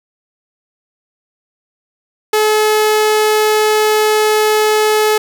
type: tone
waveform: sawtooth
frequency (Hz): 428.6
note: A4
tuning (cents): -45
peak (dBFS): -6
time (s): 2.33-5.18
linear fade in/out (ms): 5
effects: none